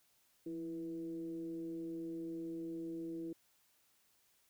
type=tone with frequency modulation; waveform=sine; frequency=329.6 Hz; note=E4; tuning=in tune; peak=-40 dBFS; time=0.46-3.33 s; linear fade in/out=5 ms; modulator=158 Hz; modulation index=0.46; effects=white hiss -73 dBFS RMS until 4.49 s